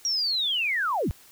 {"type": "linear sweep", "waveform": "sine", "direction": "down", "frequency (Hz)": [5710, 36], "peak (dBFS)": -23, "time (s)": [0.05, 1.11], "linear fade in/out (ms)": 0, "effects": ["white hiss -53 dBFS RMS until 1.31 s"]}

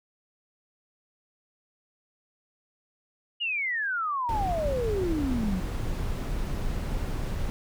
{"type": "exponential sweep", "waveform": "sine", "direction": "down", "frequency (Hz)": [2917, 174.1], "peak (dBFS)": -26, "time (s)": [3.4, 5.61], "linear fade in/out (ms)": 20}
{"type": "noise", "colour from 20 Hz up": "brown", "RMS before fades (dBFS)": -30, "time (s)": [4.29, 7.5], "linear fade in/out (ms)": 0}
{"effects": []}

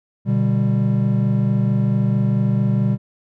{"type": "chord", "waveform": "triangle", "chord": "G major", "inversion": "first", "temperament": "just", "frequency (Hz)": [122.5, 147, 196], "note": ["B2", "D3", "G3"], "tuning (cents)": [-14, 2, 0], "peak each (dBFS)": [-16, -21, -17], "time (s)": [0.25, 2.98], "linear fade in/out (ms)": 50, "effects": []}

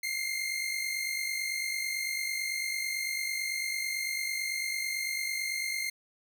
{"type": "tone pair together", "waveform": "sawtooth", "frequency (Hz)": [2093, 2142], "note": ["C7", "C7"], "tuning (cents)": [0, 40], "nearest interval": "unison", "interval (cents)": 40, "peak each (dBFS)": [-30, -31], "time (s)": [0.03, 5.9], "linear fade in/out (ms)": 5, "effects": []}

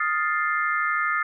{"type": "chord", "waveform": "sine", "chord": "F dominant seventh", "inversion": "third", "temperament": "equal with one note detuned", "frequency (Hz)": [1244.5, 1396.9, 1760, 2101], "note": ["Eb6", "F6", "A6", "C7"], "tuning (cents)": [0, 0, 0, 7], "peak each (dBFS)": [-25, -28, -27, -29], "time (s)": [0, 1.23], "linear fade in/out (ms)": 5, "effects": []}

